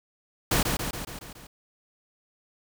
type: noise with echo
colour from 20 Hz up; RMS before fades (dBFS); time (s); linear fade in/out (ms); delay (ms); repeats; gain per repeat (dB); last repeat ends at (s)
pink; -23; 0.51-0.63; 5; 140; 6; -4; 1.47
effects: none